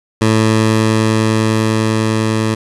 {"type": "tone with level ramp", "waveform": "15% pulse", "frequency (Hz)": 110, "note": "A2", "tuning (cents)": 0, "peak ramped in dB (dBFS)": [-3, -7], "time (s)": [0.21, 2.55], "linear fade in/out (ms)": 10, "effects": ["resampled to 24000 Hz", "7-bit"]}